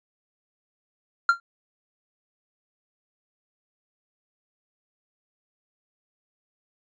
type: tone with exponential decay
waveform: triangle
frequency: 1383 Hz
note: F6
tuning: 17 cents flat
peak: -9 dBFS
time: 1.29-1.4 s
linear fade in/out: 2 ms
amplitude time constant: 22 ms
effects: resampled to 16000 Hz